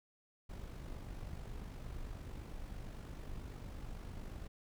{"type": "noise with amplitude modulation", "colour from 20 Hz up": "brown", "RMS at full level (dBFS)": -44, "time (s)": [0.49, 4.48], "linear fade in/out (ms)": 10, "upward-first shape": "sine", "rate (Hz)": 48.9, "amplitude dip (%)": 45, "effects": []}